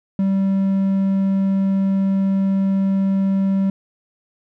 triangle tone, 194 Hz, G3, 18 cents flat, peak -13 dBFS, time 0.19-3.7 s, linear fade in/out 2 ms, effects none

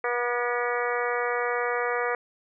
harmonic tone with a mistuned harmonic, 242 Hz, B3, 35 cents flat, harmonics 2 / 3 / 4 / 5 / 6 / 7 / 8 / 9, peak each -28 / -33 / -35 / -32 / -35 / -36 / -33 / -37 dBFS, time 0.04-2.15 s, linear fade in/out 2 ms, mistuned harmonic 9, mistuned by +54 cents, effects none

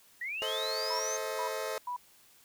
sine linear sweep, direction up, 1859 to 6410 Hz, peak -34 dBFS, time 0.21-1.17 s, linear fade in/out 5 ms
sawtooth chord, A diminished, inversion none, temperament just, 440 / 528 / 633.6 Hz, A4 / C5 / Eb5, 0 / +16 / +31 cents, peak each -34 dBFS, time 0.42-1.78 s, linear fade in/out 0 ms
sine tone bursts, 982 Hz, B5, 10 cents flat, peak -33 dBFS, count 3, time 0.9-1.965 s, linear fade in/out 5 ms, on 95 ms, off 390 ms
effects white hiss -61 dBFS RMS until 2.44 s

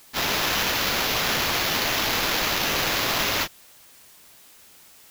blue noise with sample-and-hold, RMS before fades -24 dBFS, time 0.13-3.48 s, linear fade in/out 50 ms, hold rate 8820 Hz, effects white hiss -51 dBFS RMS until 5.1 s

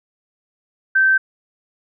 sine tone, 1552 Hz, G6, 18 cents flat, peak -11 dBFS, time 0.95-1.18 s, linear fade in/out 10 ms, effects none

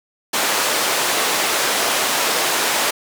pink band-pass noise, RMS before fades -19 dBFS, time 0.33-2.91 s, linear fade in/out 10 ms, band 500 to 13000 Hz, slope 12 dB/octave, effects none

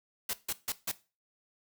white noise bursts, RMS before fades -33 dBFS, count 4, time 0.29-0.916 s, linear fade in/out 5 ms, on 44 ms, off 150 ms, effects noise-tail reverb RT60 0.3 s tail -17 dB re dry

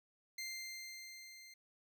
20% pulse tone with level ramp, 2093 Hz, C7, in tune, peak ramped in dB -36 to -50 dBFS, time 0.38-1.54 s, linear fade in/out 5 ms, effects none

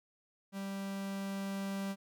45% pulse tone with level ramp, 196 Hz, G3, in tune, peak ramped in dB -38 to -35 dBFS, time 0.52-1.96 s, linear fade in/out 50 ms, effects none

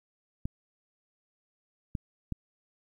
clicks, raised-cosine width 5 ms, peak -20 dBFS, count 3, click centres 0.455 / 1.952 / 2.323 s, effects 10-bit

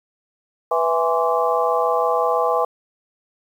harmonic tone with a mistuned harmonic, 164.81 Hz, E3, in tune, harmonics 3 / 4 / 5 / 6 / 7, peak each -21 / -22 / -23 / -24 / -24 dBFS, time 0.71-2.65 s, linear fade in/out 5 ms, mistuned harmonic 6, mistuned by +100 cents, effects 8-bit

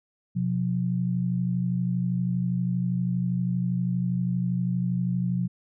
sine tone pair together, 126.8 / 179.32 Hz, B2 / F3, +46 / +46 cents, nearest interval tritone, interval 600 cents, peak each -27 / -25 dBFS, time 0.35-5.48 s, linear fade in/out 20 ms, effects none

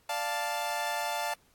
sawtooth chord, D minor, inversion none, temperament equal, 587.3 / 698.5 / 880 Hz, D5 / F5 / A5, 0 / 0 / 0 cents, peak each -34 / -31 / -29 dBFS, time 0.09-1.34 s, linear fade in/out 5 ms, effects pink hiss -66 dBFS RMS until 1.54 s + AAC 64 kbps

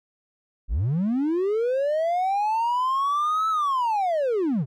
triangle linear two-way sweep, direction up then down, 36.85 to 1318.5 to 112.8 Hz, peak -18 dBFS, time 0.68-4.66 s, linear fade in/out 50 ms, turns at 3.49 s, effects tanh soft clip ceiling -15 dBFS

